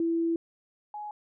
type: tone pair in turn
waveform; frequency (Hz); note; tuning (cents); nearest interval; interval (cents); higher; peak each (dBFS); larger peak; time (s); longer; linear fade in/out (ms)
sine; 332.6 / 838.1; E4 / G#5; +16 / +16; octave + major third; 1600; second; -24 / -35; first; 0-0.36 / 0.94-1.11; first; 2
effects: none